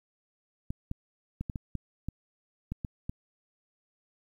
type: clicks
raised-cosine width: 5 ms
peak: -21 dBFS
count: 10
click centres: 0.705 / 0.914 / 1.41 / 1.498 / 1.558 / 1.753 / 2.086 / 2.72 / 2.848 / 3.095 s
effects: 10-bit